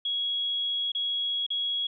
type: tone with dropouts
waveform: sine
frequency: 3325 Hz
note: G#7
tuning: 1 cent sharp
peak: -26 dBFS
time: 0.05-1.87 s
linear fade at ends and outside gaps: 5 ms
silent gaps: 0.919-0.949 / 1.465-1.503 s
effects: none